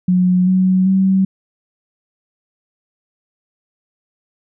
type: tone with pitch steps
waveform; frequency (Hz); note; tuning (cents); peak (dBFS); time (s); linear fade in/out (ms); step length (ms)
sine; 181.7 / 186.27 / 190.95; F#3 / F#3 / G3; -31 / +12 / -45; -10; 0.08-1.25; 5; 390
effects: none